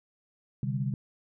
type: chord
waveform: sine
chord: C suspended second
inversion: none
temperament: equal with one note detuned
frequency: 130.81 / 146.83 / 198.73 Hz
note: C3 / D3 / G3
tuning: 0 / 0 / +24 cents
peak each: -30 / -33 / -34 dBFS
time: 0.63-0.94 s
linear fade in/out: 2 ms
effects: none